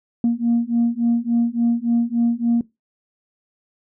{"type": "beating tone pair", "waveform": "sine", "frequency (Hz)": [233.1, 236.6], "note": ["A#3", "A#3"], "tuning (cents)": [0, 26], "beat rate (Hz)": 3.5, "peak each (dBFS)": -18, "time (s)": [0.24, 2.61], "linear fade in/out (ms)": 2, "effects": ["noise-tail reverb RT60 0.2 s tail -20 dB re dry", "tanh soft clip ceiling -11 dBFS"]}